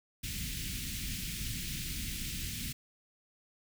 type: band-stop noise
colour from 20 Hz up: pink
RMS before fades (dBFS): -38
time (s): 0.23-2.73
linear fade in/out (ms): 10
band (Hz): 240 to 2200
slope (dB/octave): 24
effects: none